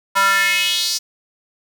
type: tone with high-pass filter sweep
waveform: square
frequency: 196 Hz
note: G3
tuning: in tune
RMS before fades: -17 dBFS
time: 0.15-0.99 s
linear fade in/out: 20 ms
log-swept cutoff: 1100 to 5400 Hz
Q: 3.7
effects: 7-bit